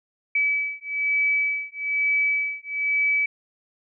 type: beating tone pair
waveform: sine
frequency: 2292 / 2293.1 Hz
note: D7 / D7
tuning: -43 / -42 cents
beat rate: 1.1 Hz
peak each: -24 dBFS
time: 0.35-3.26 s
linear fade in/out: 5 ms
effects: none